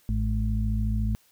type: harmonic tone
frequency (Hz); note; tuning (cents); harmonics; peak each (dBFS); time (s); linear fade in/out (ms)
53.9; A1; -35; 1 / 2 / 4; -25 / -28 / -31; 0.09-1.15; 0
effects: white hiss -62 dBFS RMS until 1.31 s